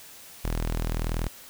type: tone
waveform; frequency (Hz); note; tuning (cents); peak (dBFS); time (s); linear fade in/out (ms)
sawtooth; 40.53; E1; -29; -22; 0.44-1.28; 10
effects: white hiss -47 dBFS RMS until 1.49 s